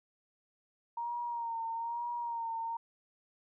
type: tone with vibrato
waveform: sine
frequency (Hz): 932.3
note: A#5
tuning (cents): 0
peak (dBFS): -34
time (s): 0.97-2.77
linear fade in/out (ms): 5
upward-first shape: sine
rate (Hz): 1.1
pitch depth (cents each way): 43
effects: none